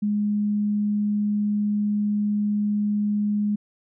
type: tone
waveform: sine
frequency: 207.7 Hz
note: G#3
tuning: in tune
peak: -20 dBFS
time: 0.02-3.56 s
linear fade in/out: 10 ms
effects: none

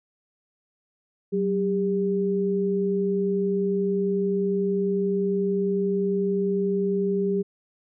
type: tone pair together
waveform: sine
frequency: 188.77 / 400 Hz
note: F#3 / G4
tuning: +35 / +35 cents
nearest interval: octave + minor second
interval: 1300 cents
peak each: -25 / -23 dBFS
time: 1.32-7.43 s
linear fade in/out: 20 ms
effects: none

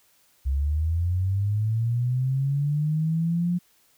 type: linear sweep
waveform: sine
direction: up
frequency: 65.41 to 178.2 Hz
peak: -21 dBFS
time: 0.45-3.59 s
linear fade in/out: 20 ms
effects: white hiss -62 dBFS RMS until 3.97 s

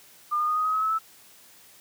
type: tone with pitch steps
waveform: sine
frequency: 1205 / 1219.7 / 1234.6 / 1249.7 / 1264.9 / 1280.3 / 1296 / 1311.8 Hz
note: D6 / D#6 / D#6 / D#6 / D#6 / D#6 / E6 / E6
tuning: +44 / -35 / -14 / +7 / +28 / +49 / -30 / -9 cents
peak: -22 dBFS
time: 0.31-0.99 s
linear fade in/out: 20 ms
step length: 85 ms
effects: white hiss -53 dBFS RMS until 1.8 s + high-pass 80 Hz 12 dB/octave

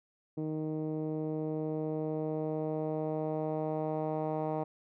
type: tone with low-pass filter sweep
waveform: 10% pulse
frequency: 155.56 Hz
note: D#3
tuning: in tune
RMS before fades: -34 dBFS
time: 0.37-4.64 s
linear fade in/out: 10 ms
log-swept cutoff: 350 to 810 Hz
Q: 1.5
effects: none

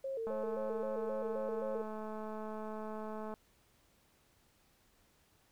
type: tone with vibrato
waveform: sine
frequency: 493.9 Hz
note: B4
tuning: in tune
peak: -36 dBFS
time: 0.04-1.82 s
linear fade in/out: 5 ms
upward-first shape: square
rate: 3.8 Hz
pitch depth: 150 cents each way
type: click train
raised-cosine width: 1 ms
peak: -31 dBFS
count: 664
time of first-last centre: 0.27-3.339 s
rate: 216 Hz
effects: pink hiss -70 dBFS RMS until 5.51 s

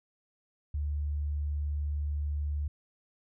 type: tone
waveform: sine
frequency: 73.42 Hz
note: D2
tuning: in tune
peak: -29 dBFS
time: 0.74-2.68 s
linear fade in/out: 5 ms
effects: none

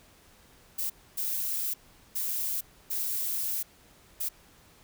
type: noise bursts at uneven times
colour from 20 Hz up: violet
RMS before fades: -31 dBFS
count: 5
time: 0.78-0.9 / 1.17-1.74 / 2.15-2.61 / 2.9-3.63 / 4.2-4.29 s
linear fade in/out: 10 ms
effects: pink hiss -58 dBFS RMS until 4.83 s

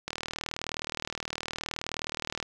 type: click train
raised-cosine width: 0.2 ms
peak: -15 dBFS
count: 93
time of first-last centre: 0.08-2.427 s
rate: 39.2 Hz
effects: none

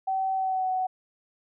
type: tone with pitch glide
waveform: sine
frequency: 765 to 746.2 Hz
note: G5 to F#5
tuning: -42 to +14 cents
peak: -24 dBFS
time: 0.07-0.87 s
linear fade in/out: 10 ms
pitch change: -44 cents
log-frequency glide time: 0.35-0.7 s
effects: none

